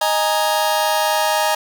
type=chord; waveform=sawtooth; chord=D# suspended fourth; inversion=none; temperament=just; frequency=622.3 / 829.7 / 933.4 Hz; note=D#5 / G#5 / A#5; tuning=0 / -2 / +2 cents; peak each=-16 dBFS; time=0.01-1.55 s; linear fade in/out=5 ms; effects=none